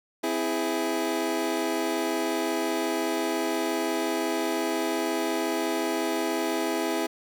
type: chord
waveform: 25% pulse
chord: C augmented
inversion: none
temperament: equal with one note detuned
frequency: 258.8 / 329.6 / 415.3 Hz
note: C4 / E4 / G#4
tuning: -19 / 0 / 0 cents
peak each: -29 / -24 / -27 dBFS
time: 0.23-7.07 s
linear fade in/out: 10 ms
effects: none